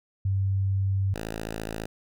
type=tone pair in turn; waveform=sine / 5% pulse; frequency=97 / 54.58 Hz; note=G2 / A1; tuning=-18 / -13 cents; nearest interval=minor seventh; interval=995 cents; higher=first; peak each=-22 / -21 dBFS; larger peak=second; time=0.25-1.14 / 1.14-1.86 s; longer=first; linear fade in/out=5 ms; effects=none